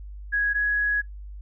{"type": "tone pair in turn", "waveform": "sine", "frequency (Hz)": [1661.2, 1671.8], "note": ["G#6", "G#6"], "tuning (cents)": [0, 11], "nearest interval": "unison", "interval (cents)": 11, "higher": "second", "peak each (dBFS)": [-20, -20], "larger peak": "neither", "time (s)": [[0.32, 0.54], [0.54, 1.02]], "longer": "second", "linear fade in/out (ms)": 20, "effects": ["noise-tail reverb RT60 0.1 s tail -18 dB re dry", "added 50 Hz sine -36 dBFS peak until 1.41 s"]}